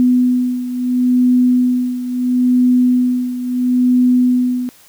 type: beating tone pair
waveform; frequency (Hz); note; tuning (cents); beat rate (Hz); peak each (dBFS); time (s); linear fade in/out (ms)
sine; 249.3 / 250.04; B3 / B3; +16 / +22; 0.74; -12 / -17; 0-4.69; 0
effects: white hiss -46 dBFS RMS until 4.88 s